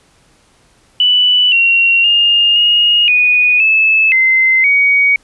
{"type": "tone with pitch steps", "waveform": "sine", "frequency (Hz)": [2972, 2745, 2827, 2864, 2472, 2610, 2068, 2250], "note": ["F#7", "F7", "F7", "F7", "D#7", "E7", "C7", "C#7"], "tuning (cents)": [7, -31, 20, 43, -12, -18, -21, 25], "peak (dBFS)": -7, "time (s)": [1, 5.16], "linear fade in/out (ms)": 2, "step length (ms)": 520, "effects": ["pink hiss -51 dBFS RMS until 5.23 s", "resampled to 24000 Hz"]}